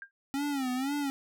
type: tone with exponential decay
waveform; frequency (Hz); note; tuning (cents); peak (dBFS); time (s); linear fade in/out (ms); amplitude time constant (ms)
sine; 1600; G6; +35; -36; 0.02-0.11; 1; 19
type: tone with vibrato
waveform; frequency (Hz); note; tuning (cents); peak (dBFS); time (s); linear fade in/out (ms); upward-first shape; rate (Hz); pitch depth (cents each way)
square; 270; C#4; -45; -30; 0.34-1.1; 0; sine; 2; 130
effects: none